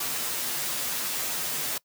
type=noise with comb filter; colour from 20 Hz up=white; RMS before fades=-30 dBFS; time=0-1.78 s; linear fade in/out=5 ms; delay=10 ms; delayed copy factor=-0.95; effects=noise-tail reverb RT60 0.1 s tail -22 dB re dry + high-pass 100 Hz 12 dB/octave